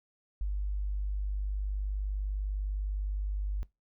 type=tone; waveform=sine; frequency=49.87 Hz; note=G1; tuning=30 cents sharp; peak=-29 dBFS; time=0.41-3.63 s; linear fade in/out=0 ms; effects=noise-tail reverb RT60 0.2 s tail -21 dB re dry